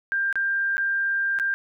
sine tone with dropouts, 1591 Hz, G6, 25 cents sharp, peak -21 dBFS, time 0.12-1.54 s, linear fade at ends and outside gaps 0 ms, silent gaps 0.327-0.356 / 0.77-0.78 / 1.388-1.398 s, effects none

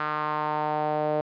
sawtooth tone with band-pass filter sweep, 151.8 Hz, D#3, 42 cents flat, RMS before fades -27 dBFS, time 0-1.21 s, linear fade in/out 2 ms, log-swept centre 1300 to 590 Hz, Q 3.3, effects resampled to 11025 Hz

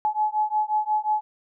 sine beating tone pair, 850 / 855.6 Hz, G#5 / A5, +40 / -49 cents, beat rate 5.6 Hz, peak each -24 dBFS, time 0.05-1.21 s, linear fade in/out 0 ms, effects none

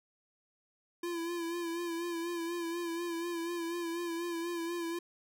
square tone with vibrato, 340 Hz, F4, 46 cents flat, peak -35 dBFS, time 1.03-4.99 s, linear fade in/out 5 ms, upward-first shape sine, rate 4.1 Hz, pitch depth 43 cents each way, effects none

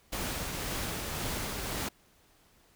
pink noise with tremolo, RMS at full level -34 dBFS, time 0.12-1.89 s, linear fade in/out 10 ms, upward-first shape triangle, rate 1.9 Hz, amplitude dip 30%, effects pink hiss -64 dBFS RMS until 2.75 s

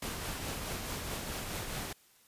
pink noise with tremolo, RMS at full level -37 dBFS, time 0.02-1.93 s, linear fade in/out 5 ms, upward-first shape triangle, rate 4.7 Hz, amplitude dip 35%, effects white hiss -64 dBFS RMS until 2.27 s + resampled to 32000 Hz

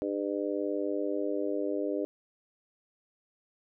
harmonic tone, 100.4 Hz, G2, 42 cents sharp, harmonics 3 / 4 / 5 / 6, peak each -33 / -34 / -35 / -36 dBFS, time 0.02-2.05 s, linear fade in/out 0 ms, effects none

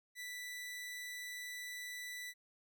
sawtooth tone, 1975.5 Hz, B6, in tune, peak -40 dBFS, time 0.15-2.34 s, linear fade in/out 50 ms, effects none

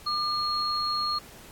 sine tone pair together, 1203 / 4287 Hz, D6 / C8, +41 / +41 cents, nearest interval octave + minor seventh, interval 2200 cents, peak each -28 dBFS, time 0.06-1.19 s, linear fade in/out 10 ms, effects pink hiss -49 dBFS RMS until 1.51 s + AAC 64 kbps

